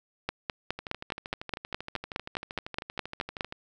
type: two click trains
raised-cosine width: 0.3 ms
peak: -13 / -21 dBFS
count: 16 / 36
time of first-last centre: 0.29-3.409 / 0.79-3.524 s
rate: 4.81 / 12.8 Hz
effects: none